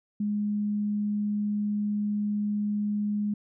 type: tone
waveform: sine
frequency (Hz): 207.7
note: G#3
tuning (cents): 0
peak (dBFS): -25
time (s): 0.2-3.34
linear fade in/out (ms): 5
effects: none